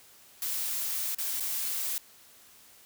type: noise with dropouts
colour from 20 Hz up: blue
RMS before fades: -32 dBFS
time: 0.42-1.98 s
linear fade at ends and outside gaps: 1 ms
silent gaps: 1.148-1.185 / 1.399-1.405 s
effects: white hiss -56 dBFS RMS until 2.85 s